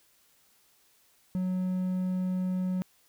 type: tone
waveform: triangle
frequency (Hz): 184.2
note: F#3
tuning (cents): -7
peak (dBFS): -25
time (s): 1.35-2.82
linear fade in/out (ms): 0
effects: white hiss -65 dBFS RMS until 3.08 s